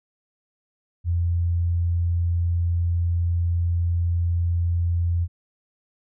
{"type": "tone", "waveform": "sine", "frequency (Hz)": 85.9, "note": "F2", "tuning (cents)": -28, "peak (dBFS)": -19, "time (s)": [1.04, 5.28], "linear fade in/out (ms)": 50, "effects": []}